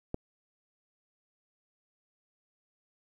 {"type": "click", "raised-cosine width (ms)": 2, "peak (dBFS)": -19, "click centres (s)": 0.144, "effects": ["10-bit"]}